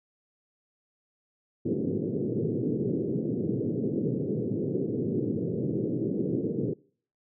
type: band-pass noise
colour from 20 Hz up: white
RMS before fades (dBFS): -29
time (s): 1.65-6.74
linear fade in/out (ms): 10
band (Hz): 110 to 440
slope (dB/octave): 48
effects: noise-tail reverb RT60 0.5 s tail -24 dB re dry